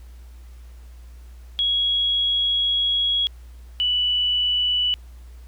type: tone pair in turn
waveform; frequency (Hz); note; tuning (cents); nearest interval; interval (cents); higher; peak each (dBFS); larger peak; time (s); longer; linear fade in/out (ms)
sine; 3322 / 2964; G#7 / F#7; 0 / +2; major second; 198; first; -18; neither; 1.59-3.27 / 3.8-4.94; first; 0
effects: added 60 Hz sine -39 dBFS peak until 5.47 s + pink hiss -57 dBFS RMS until 5.47 s